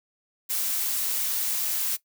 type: noise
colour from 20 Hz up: blue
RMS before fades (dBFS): -27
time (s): 0.49-1.97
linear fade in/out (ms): 20
effects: noise-tail reverb RT60 0.1 s tail -17 dB re dry